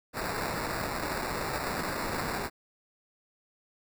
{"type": "noise with sample-and-hold", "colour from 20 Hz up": "white", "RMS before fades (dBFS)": -33, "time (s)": [0.13, 2.5], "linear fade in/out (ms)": 50, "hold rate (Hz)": 3150, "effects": []}